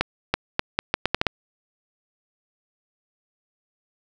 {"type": "accelerating click train", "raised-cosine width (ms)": 0.3, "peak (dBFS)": -3, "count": 9, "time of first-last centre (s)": [0.01, 1.267], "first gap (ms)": 330, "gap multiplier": 0.77, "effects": []}